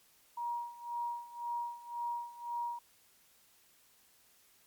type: tone with tremolo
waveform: sine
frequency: 950 Hz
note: A#5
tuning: 33 cents sharp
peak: -33 dBFS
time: 0.37-2.79 s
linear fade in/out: 5 ms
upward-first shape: sine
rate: 1.9 Hz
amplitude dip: 85%
effects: white hiss -66 dBFS RMS until 4.66 s + MP3 96 kbps